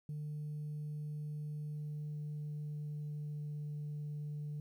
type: tone with pitch glide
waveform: sine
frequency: 150 to 148.45 Hz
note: D3 to D3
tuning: +37 to +19 cents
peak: -37 dBFS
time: 0.09-4.6 s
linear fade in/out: 2 ms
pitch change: -18 cents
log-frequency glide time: 1.73-3.75 s
effects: tanh soft clip ceiling -37 dBFS + 12-bit